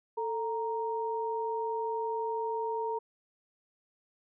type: tone pair together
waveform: sine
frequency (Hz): 444.3 / 932.3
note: A4 / A#5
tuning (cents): +17 / 0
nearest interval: octave + minor second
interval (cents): 1283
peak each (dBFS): -33 / -33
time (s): 0.17-2.99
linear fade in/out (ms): 10
effects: none